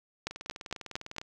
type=two click trains; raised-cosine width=0.2 ms; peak=-15 / -24 dBFS; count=5 / 19; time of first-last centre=0.27-1.183 / 0.31-1.215 s; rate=4.38 / 19.9 Hz; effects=none